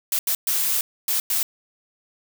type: noise bursts at uneven times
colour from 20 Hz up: blue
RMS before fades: -22 dBFS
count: 5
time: 0.12-0.19 / 0.27-0.35 / 0.47-0.81 / 1.08-1.2 / 1.3-1.43 s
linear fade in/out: 2 ms
effects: none